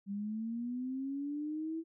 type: linear sweep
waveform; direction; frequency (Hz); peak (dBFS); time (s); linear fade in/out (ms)
sine; up; 196 to 329.6; -35; 0.06-1.84; 50
effects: none